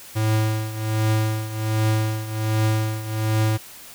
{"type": "tone with tremolo", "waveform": "square", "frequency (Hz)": 109.1, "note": "A2", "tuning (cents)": -14, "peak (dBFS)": -17, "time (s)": [0.15, 3.58], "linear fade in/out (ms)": 20, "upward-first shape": "triangle", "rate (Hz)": 1.3, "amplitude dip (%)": 80, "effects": ["white hiss -42 dBFS RMS until 3.94 s"]}